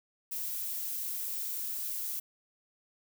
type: noise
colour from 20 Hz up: violet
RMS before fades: -36 dBFS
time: 0.31-2.2 s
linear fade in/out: 10 ms
effects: none